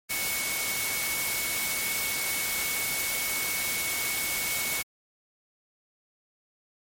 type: tone in noise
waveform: sine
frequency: 2217 Hz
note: C#7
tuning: in tune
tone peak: -32 dBFS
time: 0.09-4.83 s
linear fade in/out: 20 ms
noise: white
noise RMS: -30 dBFS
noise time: 0.09-4.83 s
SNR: -5 dB
effects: MP3 64 kbps